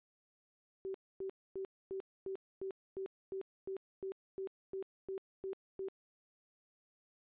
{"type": "tone bursts", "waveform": "sine", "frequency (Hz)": 384.3, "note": "G4", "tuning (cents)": -34, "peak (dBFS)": -38, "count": 15, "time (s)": [0.85, 5.885], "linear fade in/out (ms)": 0, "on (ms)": 93, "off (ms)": 260, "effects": ["resampled to 8000 Hz"]}